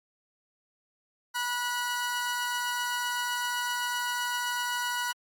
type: tone pair together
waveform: sawtooth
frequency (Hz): 973.4 / 1464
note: B5 / F#6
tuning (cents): -25 / -19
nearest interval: perfect fifth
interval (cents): 706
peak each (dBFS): -28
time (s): 1.34-5.13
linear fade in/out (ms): 20
effects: AAC 64 kbps